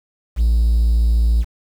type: tone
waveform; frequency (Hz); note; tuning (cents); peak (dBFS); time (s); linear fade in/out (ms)
triangle; 57.1; A#1; -35; -9; 0.36-1.45; 50
effects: tanh soft clip ceiling -6 dBFS + 7-bit